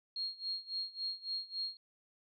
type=tone with tremolo; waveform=sine; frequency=4261 Hz; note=C8; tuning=31 cents sharp; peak=-34 dBFS; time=0.16-1.77 s; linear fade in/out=2 ms; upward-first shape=sine; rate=3.6 Hz; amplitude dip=90%; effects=none